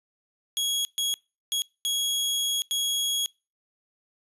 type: tone bursts at uneven times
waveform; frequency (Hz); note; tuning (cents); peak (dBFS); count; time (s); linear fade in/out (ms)
sawtooth; 3322; G#7; 0; -21; 5; 0.57-0.85 / 0.98-1.14 / 1.52-1.62 / 1.85-2.62 / 2.71-3.26; 0
effects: noise-tail reverb RT60 0.3 s tail -25 dB re dry + resampled to 32000 Hz